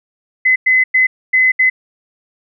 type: tone bursts at uneven times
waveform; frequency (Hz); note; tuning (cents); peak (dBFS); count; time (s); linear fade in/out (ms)
sine; 2032; B6; +49; -8; 5; 0.45-0.56 / 0.66-0.84 / 0.94-1.07 / 1.33-1.52 / 1.59-1.7; 10
effects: none